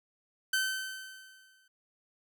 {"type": "tone with exponential decay", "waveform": "sawtooth", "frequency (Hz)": 1536, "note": "G6", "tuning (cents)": -36, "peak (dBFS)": -22, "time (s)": [0.53, 1.68], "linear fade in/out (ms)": 5, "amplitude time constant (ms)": 250, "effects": []}